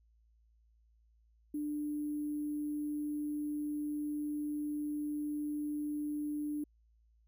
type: tone with sample-and-hold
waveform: sine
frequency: 296.8 Hz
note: D4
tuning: 18 cents sharp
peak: -34 dBFS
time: 1.54-6.64 s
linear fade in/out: 5 ms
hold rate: 11025 Hz
effects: added 56 Hz sine -65 dBFS peak until 7.27 s